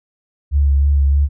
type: tone with vibrato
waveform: sine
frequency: 70.5 Hz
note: C#2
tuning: 30 cents sharp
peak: -10 dBFS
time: 0.51-1.29 s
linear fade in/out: 50 ms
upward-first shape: sine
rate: 3.2 Hz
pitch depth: 27 cents each way
effects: none